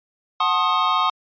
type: chord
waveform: square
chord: F# diminished seventh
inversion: none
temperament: equal with one note detuned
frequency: 740 / 880 / 1066.6 / 1244.5 Hz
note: F#5 / A5 / C6 / Eb6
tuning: 0 / 0 / +33 / 0 cents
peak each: -27 / -27 / -22 / -21 dBFS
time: 0.4-1.1 s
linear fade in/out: 5 ms
effects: resampled to 11025 Hz